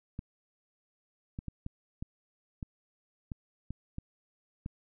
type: clicks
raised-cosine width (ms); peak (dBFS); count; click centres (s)
5; -25; 10; 0.191 / 1.389 / 1.483 / 1.664 / 2.025 / 2.628 / 3.318 / 3.706 / 3.984 / 4.661
effects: none